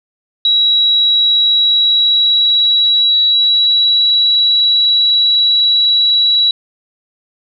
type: tone with pitch glide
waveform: sine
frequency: 3881 to 3908 Hz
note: B7 to B7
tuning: -31 to -19 cents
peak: -8 dBFS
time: 0.45-6.51 s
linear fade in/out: 2 ms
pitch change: +12 cents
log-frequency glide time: 1.36-3.99 s
effects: none